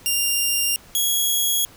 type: tone pair in turn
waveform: 10% pulse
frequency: 2794 / 3323 Hz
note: F7 / G#7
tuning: 0 / 0 cents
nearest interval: minor third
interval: 300 cents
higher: second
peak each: -10 dBFS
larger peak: neither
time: 0.06-0.76 / 0.95-1.65 s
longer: neither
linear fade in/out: 0 ms
effects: pink hiss -48 dBFS RMS until 1.76 s